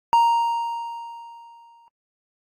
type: tone with exponential decay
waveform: triangle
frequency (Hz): 932.3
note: A#5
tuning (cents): 0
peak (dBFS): -10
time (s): 0.13-1.88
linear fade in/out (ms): 0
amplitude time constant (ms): 380
effects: AAC 48 kbps